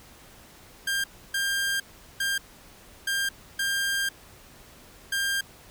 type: tone bursts at uneven times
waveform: sawtooth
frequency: 1598 Hz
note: G6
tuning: 33 cents sharp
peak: -21 dBFS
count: 6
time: 0.87-1.04 / 1.34-1.8 / 2.2-2.38 / 3.07-3.29 / 3.59-4.09 / 5.12-5.41 s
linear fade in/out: 5 ms
effects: pink hiss -51 dBFS RMS until 5.7 s